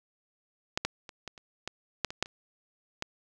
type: clicks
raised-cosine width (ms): 0.2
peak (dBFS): -10 / -11 / -26 / -21 / -30 / -17 / -9 / -21 / -9 / -29 / -15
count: 11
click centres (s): 0.775 / 0.85 / 1.092 / 1.277 / 1.378 / 1.676 / 2.047 / 2.105 / 2.226 / 2.259 / 3.024
effects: none